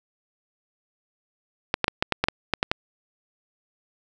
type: clicks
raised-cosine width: 0.3 ms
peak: -4 dBFS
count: 10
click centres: 1.741 / 1.843 / 1.881 / 2.025 / 2.123 / 2.24 / 2.285 / 2.537 / 2.629 / 2.715 s
effects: none